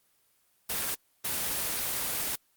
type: noise bursts at uneven times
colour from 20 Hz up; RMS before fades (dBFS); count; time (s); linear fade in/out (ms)
white; -31; 2; 0.69-0.95 / 1.24-2.36; 10
effects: white hiss -69 dBFS RMS until 2.56 s + Opus 24 kbps